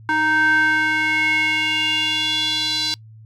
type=tone with band-pass filter sweep; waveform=square; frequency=311.1 Hz; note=D#4; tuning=in tune; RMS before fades=-19 dBFS; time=0.09-2.94 s; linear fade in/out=0 ms; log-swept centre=1300 to 4300 Hz; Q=4.9; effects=noise-tail reverb RT60 0.1 s tail -26 dB re dry + added 110 Hz sine -40 dBFS peak until 3.25 s